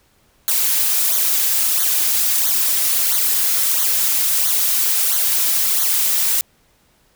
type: noise with flanger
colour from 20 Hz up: blue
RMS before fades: -17 dBFS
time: 0.48-6.41 s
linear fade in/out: 0 ms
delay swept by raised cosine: 0.38 to 5.48 ms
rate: 1.5 Hz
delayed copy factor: -0.85
effects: pink hiss -58 dBFS RMS until 7.15 s